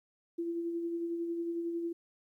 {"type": "tone with tremolo", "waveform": "sine", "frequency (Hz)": 338.4, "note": "E4", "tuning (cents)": 45, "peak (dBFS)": -31, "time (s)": [0.38, 1.93], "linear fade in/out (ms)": 10, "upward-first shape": "sine", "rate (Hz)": 11, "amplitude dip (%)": 35, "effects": ["12-bit"]}